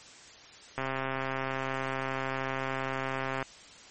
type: click train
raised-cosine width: 0.5 ms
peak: -17 dBFS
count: 353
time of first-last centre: 0.78-3.427 s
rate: 133 Hz
effects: white hiss -51 dBFS RMS until 3.9 s + MP3 32 kbps